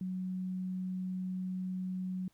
sine tone, 185 Hz, F#3, in tune, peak -34 dBFS, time 0.01-2.28 s, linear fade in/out 2 ms, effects pink hiss -72 dBFS RMS until 2.33 s

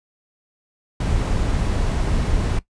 brown noise, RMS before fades -20 dBFS, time 1-2.59 s, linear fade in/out 5 ms, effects noise-tail reverb RT60 0.1 s tail -17 dB re dry + resampled to 22050 Hz

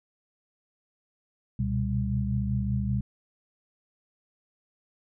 sine tone cluster, 69.5 / 122.4 / 127.6 / 198.4 Hz, C#2 / B2 / C3 / G3, +5 / -15 / -43 / +21 cents, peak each -31 / -28 / -36 / -30 dBFS, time 1.59-3.01 s, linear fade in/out 5 ms, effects none

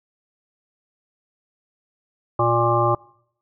harmonic tone with a mistuned harmonic, 118.1 Hz, A#2, 23 cents sharp, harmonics 1 / 3 / 5 / 7 / 9 / 10, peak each -23 / -23 / -23 / -23 / -23 / -23 dBFS, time 2.39-2.95 s, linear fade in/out 5 ms, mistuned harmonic 7, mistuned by -17 cents, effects noise-tail reverb RT60 0.7 s tail -25 dB re dry

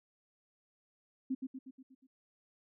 sine tone with echo, 262.1 Hz, C4, 3 cents sharp, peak -31 dBFS, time 1.3-1.35 s, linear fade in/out 10 ms, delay 120 ms, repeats 6, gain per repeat -5 dB, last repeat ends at 2.07 s, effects none

